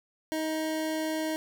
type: tone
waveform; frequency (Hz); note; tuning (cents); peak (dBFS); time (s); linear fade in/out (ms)
25% pulse; 314.8; D#4; +20; -25; 0.32-1.36; 0
effects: none